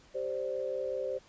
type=chord; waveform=sine; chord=G suspended fourth; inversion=none; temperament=just; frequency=392 / 522.7 / 588 Hz; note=G4 / C5 / D5; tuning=0 / -2 / +2 cents; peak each=-39 / -33 / -39 dBFS; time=0.14-1.19 s; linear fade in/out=20 ms; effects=pink hiss -60 dBFS RMS until 1.28 s + resampled to 16000 Hz